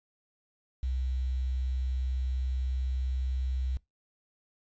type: tone with quantisation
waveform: sine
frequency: 64.3 Hz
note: C2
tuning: 30 cents flat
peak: -28 dBFS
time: 0.83-3.77 s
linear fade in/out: 0 ms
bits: 9
effects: noise-tail reverb RT60 0.2 s tail -23 dB re dry + resampled to 16000 Hz

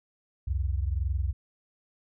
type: tone pair together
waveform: sine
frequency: 65.2 / 87.03 Hz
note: C2 / F2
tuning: -5 / -6 cents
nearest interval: perfect fourth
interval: 499 cents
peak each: -27 / -30 dBFS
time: 0.47-1.33 s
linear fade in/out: 10 ms
effects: none

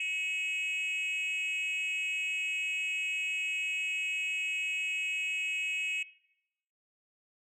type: tone with frequency modulation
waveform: sine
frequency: 2549 Hz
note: D#7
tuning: 41 cents sharp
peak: -28 dBFS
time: 0-6.03 s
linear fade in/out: 5 ms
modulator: 330 Hz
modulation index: 0.64
effects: noise-tail reverb RT60 0.8 s tail -20 dB re dry + tanh soft clip ceiling -30 dBFS

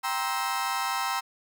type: chord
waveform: 35% pulse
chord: C dominant seventh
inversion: second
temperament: just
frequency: 784.9 / 941.9 / 1046.5 / 1308.1 Hz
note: G5 / Bb5 / C6 / E6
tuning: +2 / +18 / 0 / -14 cents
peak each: -31 dBFS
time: 0.03-1.21 s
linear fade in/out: 20 ms
effects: none

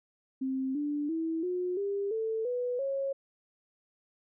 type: tone with pitch steps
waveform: sine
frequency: 264.1 / 293 / 325.1 / 360.8 / 400.3 / 444.2 / 492.8 / 546.8 Hz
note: C4 / D4 / E4 / F#4 / G4 / A4 / B4 / C#5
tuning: +16 / -4 / -24 / -44 / +36 / +16 / -4 / -24 cents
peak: -29 dBFS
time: 0.41-3.13 s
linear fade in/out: 10 ms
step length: 340 ms
effects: none

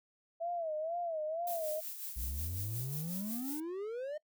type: tone with vibrato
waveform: sine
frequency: 655 Hz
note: E5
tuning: 11 cents flat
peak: -34 dBFS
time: 0.4-1.81 s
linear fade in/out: 20 ms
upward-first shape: sine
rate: 2.1 Hz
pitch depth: 120 cents each way
type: noise with tremolo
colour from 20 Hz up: violet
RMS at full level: -41 dBFS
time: 1.47-3.6 s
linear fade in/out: 2 ms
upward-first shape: sine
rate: 5.5 Hz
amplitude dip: 50%
type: exponential sweep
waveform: triangle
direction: up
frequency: 57.4 to 622.3 Hz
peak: -35 dBFS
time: 2.16-4.18 s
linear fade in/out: 10 ms
effects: noise-tail reverb RT60 0.1 s tail -22 dB re dry

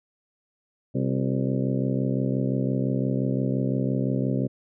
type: harmonic tone with a mistuned harmonic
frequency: 65.8 Hz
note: C2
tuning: 10 cents sharp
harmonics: 2 / 3 / 4 / 5 / 6 / 7 / 8 / 9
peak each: -26 / -28 / -28 / -36 / -35 / -37 / -35 / -38 dBFS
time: 0.94-4.48 s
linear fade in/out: 20 ms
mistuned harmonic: 5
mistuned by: +97 cents
effects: none

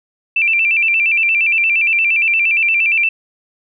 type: tone with vibrato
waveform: sine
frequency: 2508 Hz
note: D#7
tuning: 13 cents sharp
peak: -11 dBFS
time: 0.36-3.09 s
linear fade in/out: 5 ms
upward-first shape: square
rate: 8.6 Hz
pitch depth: 100 cents each way
effects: none

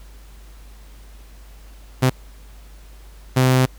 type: tone bursts at uneven times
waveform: sawtooth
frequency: 129 Hz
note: C3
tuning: 24 cents flat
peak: -9 dBFS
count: 2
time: 2.02-2.1 / 3.36-3.66 s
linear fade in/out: 10 ms
effects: added 50 Hz sine -40 dBFS peak until 3.78 s + pink hiss -51 dBFS RMS until 3.78 s

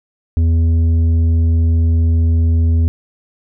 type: tone with tanh clipping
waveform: sine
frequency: 82.41 Hz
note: E2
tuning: in tune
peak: -11 dBFS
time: 0.37-2.88 s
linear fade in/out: 0 ms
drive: 7 dB
effects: none

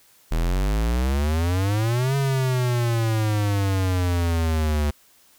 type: exponential two-way sweep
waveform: square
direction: up then down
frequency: 38.89 to 139.3 to 73 Hz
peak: -20 dBFS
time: 0.31-4.91 s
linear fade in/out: 10 ms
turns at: 2.16 s
effects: white hiss -56 dBFS RMS until 5.38 s

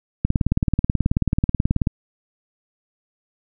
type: click train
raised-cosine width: 5 ms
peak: -5 dBFS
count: 31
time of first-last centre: 0.25-1.872 s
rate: 18.5 Hz
effects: none

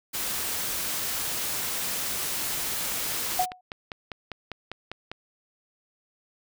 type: noise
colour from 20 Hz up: white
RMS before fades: -30 dBFS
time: 0.13-3.46 s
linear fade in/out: 20 ms
type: click train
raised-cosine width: 0.3 ms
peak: -19 dBFS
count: 12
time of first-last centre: 2.92-5.116 s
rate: 5.01 Hz
type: tone with exponential decay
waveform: sine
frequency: 733 Hz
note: F#5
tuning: 16 cents flat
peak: -18 dBFS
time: 3.39-3.61 s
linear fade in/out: 5 ms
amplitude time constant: 46 ms
effects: none

